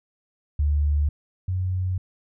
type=tone pair in turn; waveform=sine; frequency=73.42 / 92.24 Hz; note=D2 / F#2; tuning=0 / -5 cents; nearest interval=major third; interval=395 cents; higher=second; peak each=-18 / -22 dBFS; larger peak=first; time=0.59-1.09 / 1.48-1.98 s; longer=neither; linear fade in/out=5 ms; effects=none